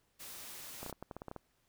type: noise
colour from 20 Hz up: white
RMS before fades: -48 dBFS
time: 0.19-0.92 s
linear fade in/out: 20 ms
type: clicks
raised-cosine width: 1 ms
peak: -29 dBFS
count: 11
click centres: 0.83 / 0.863 / 0.897 / 0.927 / 1.026 / 1.112 / 1.166 / 1.219 / 1.283 / 1.314 / 1.363 s
effects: pink hiss -75 dBFS RMS until 1.68 s

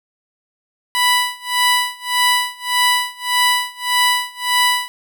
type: tone with tremolo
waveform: 15% pulse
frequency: 987.8 Hz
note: B5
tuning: in tune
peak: -5 dBFS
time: 0.95-4.88 s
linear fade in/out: 0 ms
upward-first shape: sine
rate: 1.7 Hz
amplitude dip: 95%
effects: none

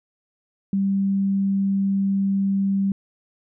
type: tone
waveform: sine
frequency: 196 Hz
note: G3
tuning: in tune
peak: -18 dBFS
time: 0.73-2.92 s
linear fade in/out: 2 ms
effects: none

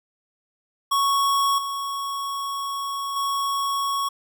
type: tone with level steps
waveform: square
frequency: 1109 Hz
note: C#6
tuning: in tune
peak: -19 / -27 / -23 dBFS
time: 0.91-4.09 s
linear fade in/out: 10 ms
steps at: 1.58 / 3.16 s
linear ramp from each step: 5 ms
effects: none

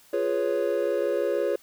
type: chord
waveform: triangle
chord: C# dominant seventh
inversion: first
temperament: equal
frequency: 349.2 / 415.3 / 493.9 / 554.4 Hz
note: E#4 / G#4 / B4 / C#5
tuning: 0 / 0 / 0 / 0 cents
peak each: -28 / -26 / -28 / -25 dBFS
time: 0.13-1.56 s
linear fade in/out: 5 ms
effects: white hiss -56 dBFS RMS until 1.62 s

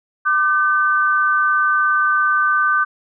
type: tone pair together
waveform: sine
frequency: 1191 / 1528.2 Hz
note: D6 / G6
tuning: +24 / -44 cents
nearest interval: major third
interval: 432 cents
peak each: -16 dBFS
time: 0.25-2.85 s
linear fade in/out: 20 ms
effects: none

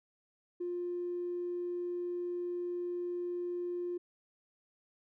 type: tone with tanh clipping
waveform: triangle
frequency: 352.4 Hz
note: F4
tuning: 16 cents sharp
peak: -34 dBFS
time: 0.6-3.98 s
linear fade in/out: 10 ms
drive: 4 dB
effects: none

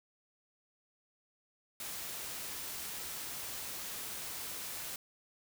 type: noise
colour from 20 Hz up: white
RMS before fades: -42 dBFS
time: 1.8-4.96 s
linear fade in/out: 2 ms
effects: none

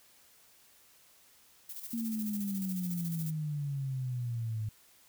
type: noise with tremolo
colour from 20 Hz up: violet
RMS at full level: -42 dBFS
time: 1.69-3.31 s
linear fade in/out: 5 ms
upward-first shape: square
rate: 14 Hz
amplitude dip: 55%
type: exponential sweep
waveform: sine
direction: down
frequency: 233.1 to 106.6 Hz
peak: -32 dBFS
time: 1.93-4.69 s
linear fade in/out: 5 ms
effects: white hiss -62 dBFS RMS until 5.08 s

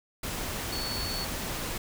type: tone in noise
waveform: sine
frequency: 4435 Hz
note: C#8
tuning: in tune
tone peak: -34 dBFS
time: 0.72-1.25 s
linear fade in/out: 5 ms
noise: pink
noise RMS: -34 dBFS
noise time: 0.23-1.78 s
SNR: -3 dB
effects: none

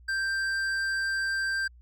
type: tone with hard clipping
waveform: sine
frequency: 1574 Hz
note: G6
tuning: 7 cents sharp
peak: -28 dBFS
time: 0.08-1.68 s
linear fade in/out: 10 ms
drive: 9 dB
effects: added 60 Hz sine -50 dBFS peak until 1.81 s

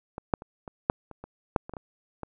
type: clicks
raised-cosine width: 1 ms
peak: -21 / -8 / -27 / -25 / -6 / -28 / -26 / -7 / -25 / -23 / -24 / -21 dBFS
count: 12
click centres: 0.181 / 0.338 / 0.421 / 0.678 / 0.899 / 1.113 / 1.24 / 1.562 / 1.695 / 1.737 / 1.768 / 2.233 s
effects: none

